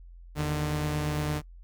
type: tone pair together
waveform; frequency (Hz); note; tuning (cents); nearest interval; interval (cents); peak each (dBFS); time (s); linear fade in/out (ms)
sawtooth; 79.35 / 149.8; D#2 / D3; +35 / +35; major seventh; 1100; -30 / -24; 0.35-1.42; 50
effects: noise-tail reverb RT60 0.1 s tail -21 dB re dry + added 43 Hz sine -45 dBFS peak until 1.63 s